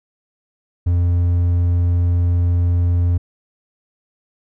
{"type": "tone", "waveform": "triangle", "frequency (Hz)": 87.31, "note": "F2", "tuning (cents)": 0, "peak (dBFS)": -11, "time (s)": [0.86, 3.18], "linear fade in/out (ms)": 10, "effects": []}